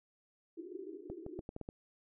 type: band-pass noise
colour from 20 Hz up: pink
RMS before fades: -47 dBFS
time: 0.57-1.41 s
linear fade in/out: 10 ms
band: 310 to 400 Hz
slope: 96 dB/octave
type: clicks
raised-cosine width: 2 ms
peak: -29 dBFS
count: 7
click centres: 1.1 / 1.264 / 1.391 / 1.491 / 1.564 / 1.613 / 1.689 s
effects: none